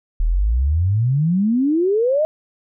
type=exponential sweep; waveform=sine; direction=up; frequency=36.97 to 639 Hz; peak=-14 dBFS; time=0.2-2.25 s; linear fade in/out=0 ms; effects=none